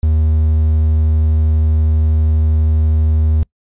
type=tone with quantisation; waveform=triangle; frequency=78.1 Hz; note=D#2; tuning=7 cents sharp; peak=-8 dBFS; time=0.03-3.43 s; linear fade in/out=0 ms; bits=6; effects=noise-tail reverb RT60 0.1 s tail -25 dB re dry + resampled to 8000 Hz